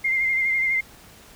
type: tone with vibrato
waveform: sine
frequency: 2103 Hz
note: C7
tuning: 8 cents sharp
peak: -19 dBFS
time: 0.04-0.81 s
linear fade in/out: 10 ms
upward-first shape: sine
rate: 12 Hz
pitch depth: 30 cents each way
effects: pink hiss -48 dBFS RMS until 1.35 s